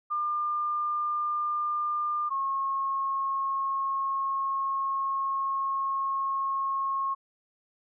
sine tone pair in turn, 1200 / 1086.3 Hz, D6 / C#6, +37 / -35 cents, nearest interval major second, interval 172 cents, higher first, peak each -26 dBFS, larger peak neither, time 0.1-2.3 / 2.3-7.15 s, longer second, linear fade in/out 20 ms, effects none

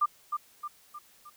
sine tone with echo, 1195 Hz, D6, 30 cents sharp, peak -21 dBFS, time 0.01-0.06 s, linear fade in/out 10 ms, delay 310 ms, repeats 4, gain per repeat -6 dB, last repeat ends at 1.3 s, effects white hiss -60 dBFS RMS until 1.36 s

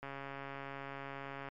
click train, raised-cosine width 0.5 ms, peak -29 dBFS, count 202, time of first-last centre 0.03-1.487 s, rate 138 Hz, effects MP3 64 kbps

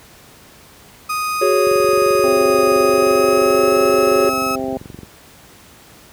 35% pulse tone with pitch glide, 1244.5 to 1287.6 Hz, D#6 to E6, 0 to -41 cents, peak -17 dBFS, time 1.09-4.56 s, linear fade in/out 10 ms, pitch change +59 cents, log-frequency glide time 2.76-3.77 s
triangle chord, F# suspended second, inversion none, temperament equal, 370 / 415.3 / 554.4 Hz, F#4 / G#4 / C#5, 0 / 0 / 0 cents, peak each -15 dBFS, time 1.41-4.3 s, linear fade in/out 10 ms
click train, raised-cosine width 3 ms, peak -20 dBFS, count 78, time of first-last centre 1.67-5.032 s, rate 22.9 Hz
harmonic tone, 131.7 Hz, C3, 12 cents sharp, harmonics 2 / 3 / 4 / 5 / 6, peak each -24 / -26 / -27 / -28 / -29 dBFS, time 2.24-4.77 s, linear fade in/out 0 ms
effects pink hiss -44 dBFS RMS until 6.12 s + high-pass 60 Hz 12 dB/octave

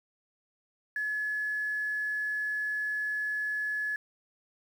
sine tone with quantisation, 1705 Hz, G#6, 45 cents sharp, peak -29 dBFS, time 0.96-3.96 s, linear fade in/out 2 ms, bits 9, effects none

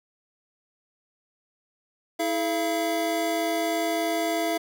square tone cluster, 325.3 / 428.6 / 680 Hz, E4 / A4 / F5, -23 / -45 / -46 cents, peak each -29 / -34 / -27 dBFS, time 2.19-4.58 s, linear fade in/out 10 ms, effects none

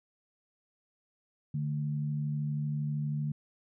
sine tone pair together, 147.26 / 220 Hz, D3 / A3, +5 / 0 cents, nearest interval perfect fifth, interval 695 cents, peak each -30 / -39 dBFS, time 1.54-3.32 s, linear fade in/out 5 ms, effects none

